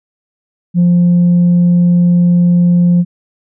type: tone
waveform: sine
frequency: 175.2 Hz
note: F3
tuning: 6 cents sharp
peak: -4 dBFS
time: 0.74-3.05 s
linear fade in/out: 50 ms
effects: tanh soft clip ceiling -4 dBFS